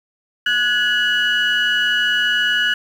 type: tone cluster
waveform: sine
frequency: 1467 / 1686 / 2928 Hz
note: F#6 / G#6 / F#7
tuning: -15 / +26 / -19 cents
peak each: -18 dBFS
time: 0.46-2.74 s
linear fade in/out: 5 ms
effects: tanh soft clip ceiling -9 dBFS + 7-bit